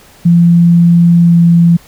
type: tone with pitch glide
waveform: sine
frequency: 171.1 to 169.92 Hz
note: F3 to F3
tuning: -35 to -47 cents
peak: -3 dBFS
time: 0.25-1.77 s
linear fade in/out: 10 ms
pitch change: -12 cents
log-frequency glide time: 1.22-1.36 s
effects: pink hiss -41 dBFS RMS until 1.87 s